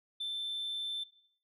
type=tone; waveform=sine; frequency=3544 Hz; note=A7; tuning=12 cents sharp; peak=-32 dBFS; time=0.2-1.04 s; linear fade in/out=10 ms; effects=noise-tail reverb RT60 0.6 s tail -18 dB re dry + tanh soft clip ceiling -33 dBFS